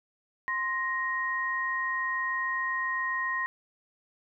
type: tone pair together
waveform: sine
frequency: 1046.5 / 1873.8 Hz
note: C6 / A#6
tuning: 0 / +8 cents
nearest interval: minor seventh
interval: 1008 cents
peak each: -32 / -29 dBFS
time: 0.48-3.46 s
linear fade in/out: 0 ms
effects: none